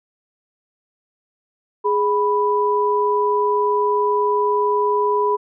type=tone pair together; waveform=sine; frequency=415.3 / 987.8 Hz; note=G#4 / B5; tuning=0 / 0 cents; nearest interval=octave + minor third; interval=1500 cents; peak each=-18 dBFS; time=1.84-5.37 s; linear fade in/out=20 ms; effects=none